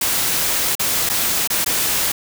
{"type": "noise with dropouts", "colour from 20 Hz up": "white", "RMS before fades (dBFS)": -19, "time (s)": [0.01, 2.12], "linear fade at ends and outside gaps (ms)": 5, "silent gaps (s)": [[0.753, 0.794], [1.092, 1.097], [1.475, 1.501], [1.646, 1.661]], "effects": []}